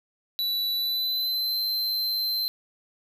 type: tone with pitch glide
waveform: square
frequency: 3951 to 4102 Hz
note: B7 to C8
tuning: 0 to -35 cents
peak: -25 dBFS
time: 0.39-2.48 s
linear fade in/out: 0 ms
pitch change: +65 cents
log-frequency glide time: 0.73-1.59 s
effects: 10-bit